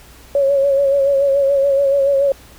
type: tone with vibrato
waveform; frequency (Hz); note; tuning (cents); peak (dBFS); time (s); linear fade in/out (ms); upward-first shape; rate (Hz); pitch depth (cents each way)
sine; 554.4; C#5; 0; -11; 0.35-2.32; 2; sine; 7; 40
effects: added 60 Hz sine -45 dBFS peak until 2.58 s + pink hiss -44 dBFS RMS until 2.58 s